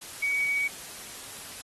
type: tone in noise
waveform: sine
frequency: 2258 Hz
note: C#7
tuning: 31 cents sharp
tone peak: -24 dBFS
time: 0.22-0.68 s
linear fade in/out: 10 ms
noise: white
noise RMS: -42 dBFS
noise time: 0.01-1.62 s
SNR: +15 dB
effects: AAC 32 kbps